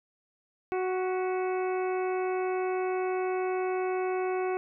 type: harmonic tone with a mistuned harmonic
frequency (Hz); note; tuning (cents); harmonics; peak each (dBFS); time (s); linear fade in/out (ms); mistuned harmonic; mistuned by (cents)
370.5; F#4; +2; 1 / 2 / 3 / 4 / 5 / 6 / 7; -28 / -34 / -40 / -43 / -49 / -44 / -47; 0.72-4.57; 0; 5; +66
effects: none